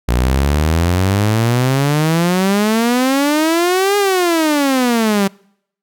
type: exponential two-way sweep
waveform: sawtooth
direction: up then down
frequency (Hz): 58.27 to 412.1 to 192.6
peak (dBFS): -8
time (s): 0.08-5.28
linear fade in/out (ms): 10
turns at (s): 3.97
effects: noise-tail reverb RT60 0.7 s tail -26 dB re dry